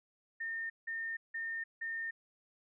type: tone bursts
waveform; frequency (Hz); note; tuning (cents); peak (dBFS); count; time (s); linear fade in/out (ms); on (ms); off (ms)
sine; 1820; A#6; -42; -36; 4; 0.4-2.11; 10; 300; 170
effects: none